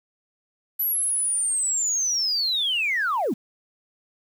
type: linear sweep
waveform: sine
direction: down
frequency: 11930 to 174.61 Hz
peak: -20 dBFS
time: 0.79-3.34 s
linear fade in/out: 10 ms
effects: tanh soft clip ceiling -17 dBFS + 8-bit